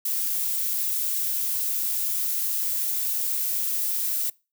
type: noise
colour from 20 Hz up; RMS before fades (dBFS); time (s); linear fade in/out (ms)
violet; -26; 0.05-4.3; 5
effects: noise-tail reverb RT60 0.3 s tail -24 dB re dry